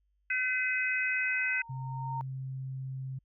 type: harmonic tone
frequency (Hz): 508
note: B4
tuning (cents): +49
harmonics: 3 / 4 / 5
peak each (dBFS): -32 / -32 / -32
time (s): 0.3-1.62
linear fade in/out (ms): 5
type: tone with exponential growth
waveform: sine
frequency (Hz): 921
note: A#5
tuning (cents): -21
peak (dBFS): -32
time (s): 0.83-2.21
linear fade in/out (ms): 0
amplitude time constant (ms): 300
type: tone with pitch glide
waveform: sine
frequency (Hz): 130.81 to 132.18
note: C3 to C3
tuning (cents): 0 to +18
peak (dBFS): -35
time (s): 1.69-3.19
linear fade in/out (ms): 10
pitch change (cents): +18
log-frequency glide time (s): 1.96-2.11
effects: added 50 Hz sine -70 dBFS peak until 3.24 s